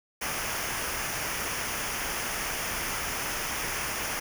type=noise with comb filter; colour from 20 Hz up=pink; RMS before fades=-32 dBFS; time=0.21-4.2 s; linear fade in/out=10 ms; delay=0.25 ms; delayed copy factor=-0.65; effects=none